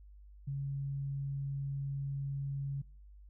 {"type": "tone", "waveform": "sine", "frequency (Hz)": 138.59, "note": "C#3", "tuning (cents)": 0, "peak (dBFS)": -34, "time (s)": [0.47, 2.82], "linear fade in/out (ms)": 10, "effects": ["noise-tail reverb RT60 0.4 s tail -22 dB re dry", "added 50 Hz sine -52 dBFS peak until 3.29 s"]}